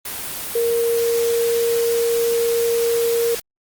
sine tone in noise, 466.2 Hz, A#4, in tune, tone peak -16 dBFS, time 0.55-3.35 s, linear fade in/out 5 ms, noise white, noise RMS -28 dBFS, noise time 0.05-3.4 s, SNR +9 dB, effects Opus 32 kbps

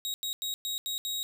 sawtooth tone bursts at uneven times, 3800 Hz, A#7, 33 cents sharp, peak -28 dBFS, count 6, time 0.05-0.14 / 0.23-0.33 / 0.42-0.54 / 0.65-0.78 / 0.86-0.98 / 1.05-1.23 s, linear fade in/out 0 ms, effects none

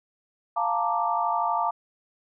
sine chord, Bb major seventh, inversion second, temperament equal, 698.5 / 880 / 932.3 / 1174.7 Hz, F5 / A5 / Bb5 / D6, 0 / 0 / 0 / 0 cents, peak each -28 dBFS, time 0.56-1.71 s, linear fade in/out 10 ms, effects none

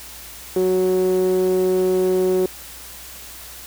sawtooth tone with band-pass filter, 185 Hz, F#3, in tune, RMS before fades -18 dBFS, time 0.56-2.46 s, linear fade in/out 2 ms, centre 400 Hz, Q 5.6, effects added 60 Hz sine -46 dBFS peak until 3.66 s + white hiss -38 dBFS RMS until 3.66 s

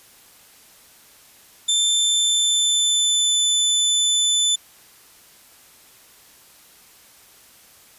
25% pulse tone with pitch glide, 3552 to 3511 Hz, A7 to A7, +16 to -4 cents, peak -12 dBFS, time 1.68-4.56 s, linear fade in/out 10 ms, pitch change -20 cents, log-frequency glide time 1.9-3.41 s, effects white hiss -50 dBFS RMS until 7.98 s + resampled to 32000 Hz

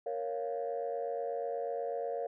sine chord, Bb minor, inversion none, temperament equal, 466.2 / 554.4 / 698.5 Hz, Bb4 / Db5 / F5, 0 / 0 / 0 cents, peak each -36 / -37 / -38 dBFS, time 0.06-2.27 s, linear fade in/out 5 ms, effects tanh soft clip ceiling -26 dBFS

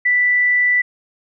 sine tone, 1975.5 Hz, B6, in tune, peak -12 dBFS, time 0.05-0.82 s, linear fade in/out 10 ms, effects none

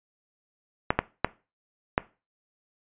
clicks, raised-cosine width 0.5 ms, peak -5 dBFS, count 4, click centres 0.905 / 0.99 / 1.246 / 1.979 s, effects noise-tail reverb RT60 0.3 s tail -19 dB re dry + resampled to 8000 Hz

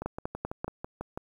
two click trains, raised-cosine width 1 ms, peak -17 / -21 dBFS, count 4 / 8, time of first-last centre 0.06-0.645 / 0.02-1.175 s, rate 5.13 / 6.06 Hz, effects 9-bit

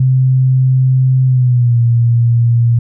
sine tone with pitch glide, 130 to 117.84 Hz, C3 to A#2, -11 to +19 cents, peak -7 dBFS, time 0-2.79 s, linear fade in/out 5 ms, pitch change -170 cents, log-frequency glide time 1.25-1.79 s, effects none

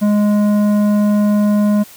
sine tone with tanh clipping, 207.7 Hz, G#3, in tune, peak -12 dBFS, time 0.01-1.84 s, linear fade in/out 20 ms, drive 11 dB, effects white hiss -40 dBFS RMS until 1.96 s

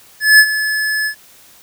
square tone with ADSR envelope, 1720 Hz, A6, 40 cents flat, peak -3 dBFS, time 0.2-1.15 s, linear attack 190 ms, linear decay 60 ms, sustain -13 dB, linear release 88 ms, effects white hiss -45 dBFS RMS until 1.62 s

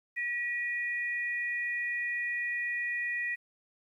sine tone pair together, 1922.1 / 2450 Hz, B6 / D#7, -47 / -27 cents, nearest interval major third, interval 420 cents, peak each -31 / -37 dBFS, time 0.16-3.36 s, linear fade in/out 20 ms, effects 11-bit

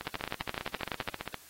two click trains, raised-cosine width 0.3 ms, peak -19 / -16 dBFS, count 21 / 13, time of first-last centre 0.01-1.343 / 0.07-1.087 s, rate 15 / 11.8 Hz, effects white hiss -55 dBFS RMS until 1.49 s + AAC 48 kbps

